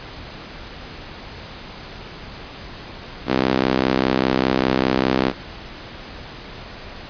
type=tone with high-pass filter; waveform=sawtooth; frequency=65 Hz; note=C2; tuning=11 cents flat; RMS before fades=-19 dBFS; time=3.26-5.33 s; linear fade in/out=50 ms; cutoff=270 Hz; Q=1.3; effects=pink hiss -36 dBFS RMS until 7.09 s + resampled to 11025 Hz